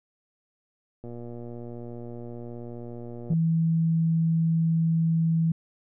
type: click train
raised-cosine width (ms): 2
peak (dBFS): -27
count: 274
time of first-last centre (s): 1.04-3.334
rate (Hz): 119
type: tone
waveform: sine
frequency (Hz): 163.6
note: E3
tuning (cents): -13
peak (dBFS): -20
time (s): 3.3-5.52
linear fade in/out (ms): 5
effects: none